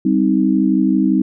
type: chord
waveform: sine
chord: C minor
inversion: second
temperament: just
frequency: 196.22 / 261.6 / 314 Hz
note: G3 / C4 / Eb4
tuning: +2 / 0 / +16 cents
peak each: -16 dBFS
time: 0.05-1.22 s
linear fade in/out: 5 ms
effects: none